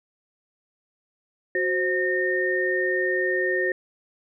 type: tone cluster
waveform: sine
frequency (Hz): 369 / 525 / 1832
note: F#4 / C5 / A#6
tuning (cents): -5 / +6 / -31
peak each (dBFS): -25 / -28 / -24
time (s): 1.55-3.72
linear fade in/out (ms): 2
effects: none